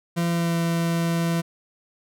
40% pulse tone with pitch glide, 170.2 to 167.95 Hz, F3 to E3, -44 to +33 cents, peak -20 dBFS, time 0.16-1.42 s, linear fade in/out 20 ms, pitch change -23 cents, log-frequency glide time 0.29-0.58 s, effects none

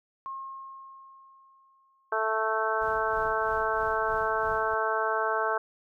sine tone with exponential decay, 1075 Hz, C6, 47 cents sharp, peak -33 dBFS, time 0.26-2.47 s, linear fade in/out 0 ms, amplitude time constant 480 ms
harmonic tone, 220 Hz, A3, in tune, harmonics 2 / 3 / 4 / 5 / 6 / 7, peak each -32 / -32 / -32 / -32 / -32 / -32 dBFS, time 2.12-5.58 s, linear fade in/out 5 ms
brown noise with tremolo, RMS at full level -43 dBFS, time 2.81-4.75 s, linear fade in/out 10 ms, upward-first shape sine, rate 3.1 Hz, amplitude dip 65%
effects none

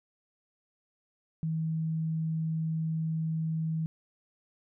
sine tone, 160.3 Hz, E3, 48 cents flat, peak -28 dBFS, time 1.43-3.86 s, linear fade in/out 0 ms, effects none

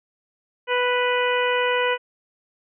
harmonic tone, 493.8 Hz, B4, in tune, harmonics 1 / 2 / 3 / 4 / 5 / 6, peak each -22 / -25 / -27 / -28 / -29 / -30 dBFS, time 0.67-1.98 s, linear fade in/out 50 ms, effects none

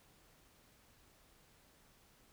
silence, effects pink hiss -67 dBFS RMS until 2.32 s

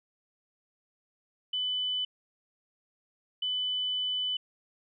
sine tone bursts at uneven times, 3000 Hz, F#7, 23 cents sharp, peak -28 dBFS, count 2, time 1.53-2.05 / 3.42-4.37 s, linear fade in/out 5 ms, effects none

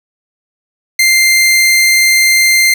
sawtooth tone, 2093 Hz, C7, in tune, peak -3 dBFS, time 0.99-2.74 s, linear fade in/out 5 ms, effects none

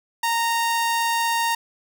sawtooth tone, 926 Hz, A#5, 12 cents flat, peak -16 dBFS, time 0.23-1.55 s, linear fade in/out 5 ms, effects none

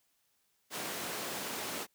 pink high-pass noise, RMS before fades -39 dBFS, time 0.7-1.87 s, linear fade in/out 50 ms, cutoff 270 Hz, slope 12 dB/octave, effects white hiss -75 dBFS RMS until 1.94 s

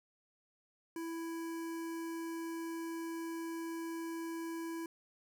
square tone with notch filter, 330.8 Hz, E4, 6 cents sharp, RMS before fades -41 dBFS, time 0.96-4.86 s, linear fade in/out 2 ms, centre 3600 Hz, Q 1.3, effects none

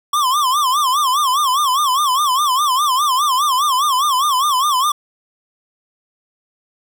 square tone with vibrato, 1103 Hz, C#6, 9 cents flat, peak -14 dBFS, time 0.13-4.92 s, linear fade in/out 5 ms, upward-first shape sine, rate 4.9 Hz, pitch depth 170 cents each way, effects none

